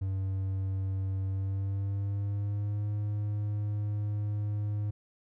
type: tone with pitch glide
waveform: triangle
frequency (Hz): 96 to 104.09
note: G2 to G#2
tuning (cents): -36 to +4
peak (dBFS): -27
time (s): 0.01-4.91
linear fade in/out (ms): 10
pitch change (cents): +140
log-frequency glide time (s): 1.27-2.88
effects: none